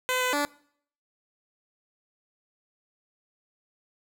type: tone with pitch steps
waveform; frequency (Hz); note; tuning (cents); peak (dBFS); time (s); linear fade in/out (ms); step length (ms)
10% pulse; 508 / 504 / 290; B4 / B4 / D4; +49 / +35 / -22; -16; 0.09-0.45; 0; 120
effects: noise-tail reverb RT60 0.6 s tail -22 dB re dry